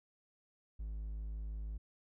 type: tone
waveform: triangle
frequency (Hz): 53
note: G#1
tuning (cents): +36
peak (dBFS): -37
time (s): 0.79-1.78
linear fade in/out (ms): 10
effects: none